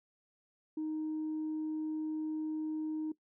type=tone; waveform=sine; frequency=311.1 Hz; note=D#4; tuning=in tune; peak=-32 dBFS; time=0.77-3.12 s; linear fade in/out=5 ms; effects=noise-tail reverb RT60 0.1 s tail -18 dB re dry + tanh soft clip ceiling -31 dBFS